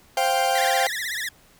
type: chord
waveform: 40% pulse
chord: C suspended fourth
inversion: none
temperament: equal with one note detuned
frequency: 525.1 / 698.5 / 784 Hz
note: C5 / F5 / G5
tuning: +6 / 0 / 0 cents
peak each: -25 / -24 / -21 dBFS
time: 0.17-0.87 s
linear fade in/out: 2 ms
type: tone with vibrato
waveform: sawtooth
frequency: 1846 Hz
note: A#6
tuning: 17 cents flat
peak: -23 dBFS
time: 0.55-1.29 s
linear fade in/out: 5 ms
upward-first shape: triangle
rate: 16 Hz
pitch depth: 210 cents each way
effects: pink hiss -55 dBFS RMS until 1.59 s